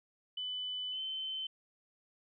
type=tone with pitch glide; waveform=sine; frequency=3000 to 3072 Hz; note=F#7 to G7; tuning=+23 to -36 cents; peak=-36 dBFS; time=0.37-1.47 s; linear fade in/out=5 ms; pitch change=+41 cents; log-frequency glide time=0.91-1 s; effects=none